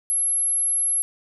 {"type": "tone", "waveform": "sine", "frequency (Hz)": 11090, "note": "F9", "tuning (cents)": -13, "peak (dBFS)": -19, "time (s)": [0.1, 1.02], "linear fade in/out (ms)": 0, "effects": []}